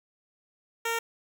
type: tone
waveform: 10% pulse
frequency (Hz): 460.3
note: A#4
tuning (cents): -22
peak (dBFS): -19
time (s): 0.85-0.99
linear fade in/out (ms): 5
effects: none